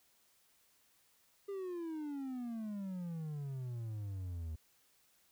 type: exponential sweep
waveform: triangle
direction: down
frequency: 404.6 to 77.3 Hz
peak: -37 dBFS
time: 1.48-4.56 s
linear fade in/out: 10 ms
effects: white hiss -71 dBFS RMS until 5.31 s